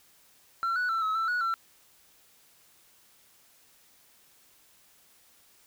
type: tone with pitch steps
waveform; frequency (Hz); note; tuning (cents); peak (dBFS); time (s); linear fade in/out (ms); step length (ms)
sine; 1356 / 1476 / 1338 / 1286 / 1332 / 1462 / 1348; E6 / F#6 / E6 / E6 / E6 / F#6 / E6; +49 / -5 / +25 / -43 / +18 / -21 / +38; -23; 0.63-1.54; 0; 130
effects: tanh soft clip ceiling -25 dBFS + white hiss -61 dBFS RMS until 5.66 s